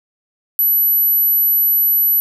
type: tone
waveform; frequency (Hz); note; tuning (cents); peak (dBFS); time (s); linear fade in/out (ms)
sine; 11840; F#9; 0; -11; 0.59-2.2; 0
effects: none